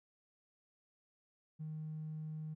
triangle tone with tanh clipping, 155.5 Hz, D#3, 1 cent flat, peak -40 dBFS, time 1.59-2.55 s, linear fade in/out 20 ms, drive 1 dB, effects none

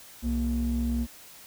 triangle ring-modulated tone, 149.1 Hz, D3, 27 cents sharp, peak -18 dBFS, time 0.22-1.07 s, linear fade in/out 50 ms, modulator 85.6 Hz, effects tanh soft clip ceiling -20 dBFS + white hiss -49 dBFS RMS until 1.46 s

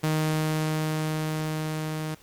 sawtooth tone with level ramp, 155.8 Hz, D#3, 3 cents sharp, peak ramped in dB -18 to -25 dBFS, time 0.03-2.15 s, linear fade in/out 10 ms, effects pink hiss -54 dBFS RMS until 2.22 s + MP3 96 kbps

